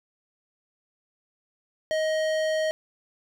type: tone with tanh clipping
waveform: sine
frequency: 628 Hz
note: D#5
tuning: 16 cents sharp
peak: -25 dBFS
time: 1.91-2.71 s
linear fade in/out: 0 ms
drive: 18 dB
effects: none